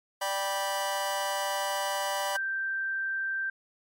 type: chord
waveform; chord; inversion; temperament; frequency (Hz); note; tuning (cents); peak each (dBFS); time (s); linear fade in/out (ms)
sawtooth; G major; second; just; 588 / 784 / 980; D5 / G5 / B5; +2 / 0 / -14; -29; 0.21-2.37; 10
type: tone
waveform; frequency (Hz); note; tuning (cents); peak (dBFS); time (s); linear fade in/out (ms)
sine; 1568; G6; 0; -28; 2.35-3.5; 5
effects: MP3 64 kbps